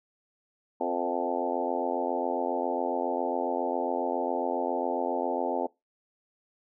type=harmonic tone with a mistuned harmonic; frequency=87.31 Hz; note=F2; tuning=in tune; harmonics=3 / 4 / 5 / 6 / 7 / 8 / 9 / 10; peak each=-35 / -35 / -35 / -35 / -35 / -35 / -35 / -35 dBFS; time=0.8-5.67 s; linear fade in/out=10 ms; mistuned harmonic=6; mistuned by=-18 cents; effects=noise-tail reverb RT60 0.2 s tail -21 dB re dry